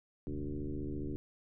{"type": "tone with frequency modulation", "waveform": "sine", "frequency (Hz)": 138.4, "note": "C#3", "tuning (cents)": -2, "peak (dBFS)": -35, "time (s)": [0.27, 1.16], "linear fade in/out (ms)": 0, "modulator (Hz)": 74.7, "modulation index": 3.2, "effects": []}